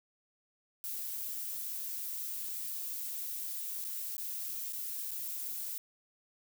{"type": "noise with dropouts", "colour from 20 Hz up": "violet", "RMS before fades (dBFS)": -39, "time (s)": [0.84, 5.78], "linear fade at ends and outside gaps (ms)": 0, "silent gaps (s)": [[3.842, 3.849], [4.167, 4.181], [4.724, 4.732], [5.109, 5.115]], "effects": []}